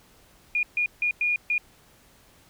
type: tone bursts at uneven times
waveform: sine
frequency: 2435 Hz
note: D#7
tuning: 38 cents flat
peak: -21 dBFS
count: 5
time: 0.55-0.63 / 0.77-0.86 / 1.02-1.11 / 1.21-1.36 / 1.5-1.58 s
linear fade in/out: 2 ms
effects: pink hiss -57 dBFS RMS until 2.49 s